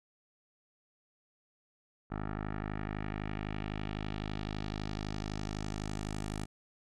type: tone with low-pass filter sweep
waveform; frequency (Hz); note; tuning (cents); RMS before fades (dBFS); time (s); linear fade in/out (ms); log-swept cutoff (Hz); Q
10% pulse; 51.91; G#1; 0; -38; 2.1-6.46; 20; 1400 to 9200; 1.7
effects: none